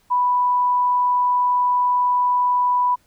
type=tone; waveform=sine; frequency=987.8 Hz; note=B5; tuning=in tune; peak=-15 dBFS; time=0.1-2.96 s; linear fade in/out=20 ms; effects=pink hiss -60 dBFS RMS until 3.06 s